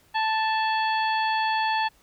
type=harmonic tone with a mistuned harmonic; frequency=880 Hz; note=A5; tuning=in tune; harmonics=1 / 2 / 3 / 4 / 5; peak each=-23 / -29 / -33 / -35 / -37 dBFS; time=0.14-1.89 s; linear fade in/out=20 ms; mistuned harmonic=4; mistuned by=-77 cents; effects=pink hiss -60 dBFS RMS until 2.02 s